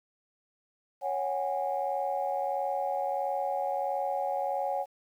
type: chord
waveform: sine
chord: C# suspended fourth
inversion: none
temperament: equal with one note detuned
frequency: 554.4 / 740 / 821.5 Hz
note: C#5 / F#5 / G#5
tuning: 0 / 0 / -19 cents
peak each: -32 dBFS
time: 1.01-4.86 s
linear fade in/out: 50 ms
effects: tanh soft clip ceiling -19 dBFS + 10-bit